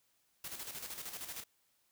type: noise with tremolo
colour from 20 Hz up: white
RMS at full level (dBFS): -43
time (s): 0.44-1.44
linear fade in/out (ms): 5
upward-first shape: square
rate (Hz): 13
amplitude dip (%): 55
effects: white hiss -75 dBFS RMS until 1.91 s